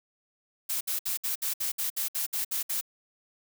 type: noise bursts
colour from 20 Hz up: blue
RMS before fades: -30 dBFS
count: 12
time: 0.69-2.812 s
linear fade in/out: 10 ms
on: 120 ms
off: 62 ms
effects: none